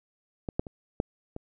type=clicks; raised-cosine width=2 ms; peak=-19 / -12 / -26 / -12 / -23 dBFS; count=5; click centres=0.488 / 0.595 / 0.668 / 1.001 / 1.364 s; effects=none